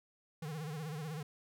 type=tone with vibrato; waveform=square; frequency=154 Hz; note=D#3; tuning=17 cents flat; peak=-40 dBFS; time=0.42-1.23 s; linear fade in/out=5 ms; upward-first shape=sine; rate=16 Hz; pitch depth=120 cents each way; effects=none